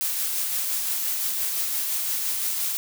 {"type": "noise with tremolo", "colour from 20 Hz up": "blue", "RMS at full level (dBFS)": -25, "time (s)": [0.01, 2.77], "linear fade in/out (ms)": 0, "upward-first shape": "triangle", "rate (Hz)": 5.8, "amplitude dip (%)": 30, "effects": []}